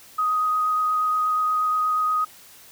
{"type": "tone with vibrato", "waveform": "sine", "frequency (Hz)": 1251, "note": "D#6", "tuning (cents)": 9, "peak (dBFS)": -19, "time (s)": [0.18, 2.25], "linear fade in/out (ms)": 10, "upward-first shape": "triangle", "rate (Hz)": 8.4, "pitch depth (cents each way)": 11, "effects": ["white hiss -48 dBFS RMS until 2.71 s"]}